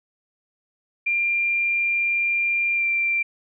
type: tone with pitch glide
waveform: sine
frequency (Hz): 2387 to 2361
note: D7 to D7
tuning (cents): +28 to +9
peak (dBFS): -19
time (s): 1.06-3.23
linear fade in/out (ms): 10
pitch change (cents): -19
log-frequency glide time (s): 2.75-2.84
effects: none